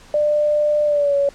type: tone with pitch glide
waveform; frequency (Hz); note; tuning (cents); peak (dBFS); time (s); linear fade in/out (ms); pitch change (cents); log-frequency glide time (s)
sine; 596 to 562.5; D5 to C#5; +25 to +25; -14; 0.14-1.29; 2; -100; 0.85-1.16
effects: pink hiss -46 dBFS RMS until 1.34 s + low-pass 8000 Hz 12 dB/octave